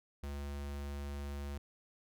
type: tone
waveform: square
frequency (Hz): 71.1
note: C#2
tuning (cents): +45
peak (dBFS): -40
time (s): 0.23-1.58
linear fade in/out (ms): 5
effects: none